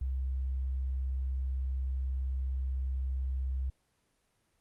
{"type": "tone", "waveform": "sine", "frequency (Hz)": 65.41, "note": "C2", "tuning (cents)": 0, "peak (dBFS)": -30, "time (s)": [0.01, 3.7], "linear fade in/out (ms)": 5, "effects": ["pink hiss -74 dBFS RMS until 4.6 s", "Opus 24 kbps"]}